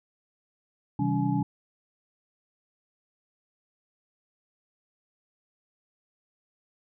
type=tone cluster; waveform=sine; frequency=131 / 160.4 / 193.3 / 283.7 / 848 Hz; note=C3 / E3 / G3 / C#4 / G#5; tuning=+2 / -47 / -24 / +40 / +36 cents; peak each=-29 / -30 / -30 / -28 / -34 dBFS; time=0.99-1.43 s; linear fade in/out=5 ms; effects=none